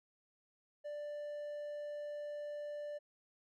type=tone; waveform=triangle; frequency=589 Hz; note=D5; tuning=5 cents sharp; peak=-39 dBFS; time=0.84-2.99 s; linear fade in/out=20 ms; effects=none